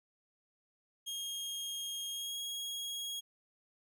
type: tone with pitch glide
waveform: sawtooth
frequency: 3247 to 3294 Hz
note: G#7 to G#7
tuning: -40 to -15 cents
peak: -35 dBFS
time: 1.06-3.21 s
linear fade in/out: 20 ms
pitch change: +25 cents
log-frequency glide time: 2.1-2.37 s
effects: none